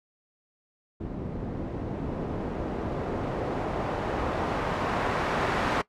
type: noise with low-pass filter sweep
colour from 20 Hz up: white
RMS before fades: -30 dBFS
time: 1-5.82 s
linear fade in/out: 10 ms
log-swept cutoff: 270 to 1400 Hz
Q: 0.77
effects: noise-tail reverb RT60 0.1 s tail -19 dB re dry